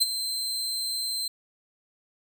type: tone with ADSR envelope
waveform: sawtooth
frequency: 4111 Hz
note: C8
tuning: 31 cents flat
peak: -14 dBFS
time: 0-1.28 s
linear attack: 19 ms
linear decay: 26 ms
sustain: -11 dB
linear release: 5 ms
effects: none